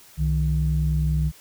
sine tone pair together, 64.96 / 154.3 Hz, C2 / D#3, -12 / -14 cents, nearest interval octave + minor third, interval 1498 cents, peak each -21 dBFS, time 0.17-1.32 s, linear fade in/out 50 ms, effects tanh soft clip ceiling -12 dBFS + white hiss -50 dBFS RMS until 1.4 s

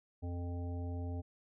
harmonic tone, 87.31 Hz, F2, in tune, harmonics 1 / 3 / 5 / 7 / 9, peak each -37 / -45 / -51 / -53 / -54 dBFS, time 0.22-1.22 s, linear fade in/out 20 ms, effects none

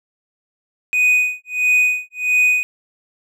triangle tone with tremolo, 2489 Hz, D#7, in tune, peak -9 dBFS, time 0.93-2.63 s, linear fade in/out 0 ms, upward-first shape sine, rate 1.5 Hz, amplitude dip 100%, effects none

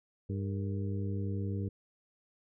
harmonic tone with a mistuned harmonic, 99.4 Hz, G2, 25 cents sharp, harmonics 1 / 2 / 3 / 4 / 5, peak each -33 / -39 / -43 / -45 / -47 dBFS, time 0.29-1.69 s, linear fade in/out 10 ms, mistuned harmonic 5, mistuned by -100 cents, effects none

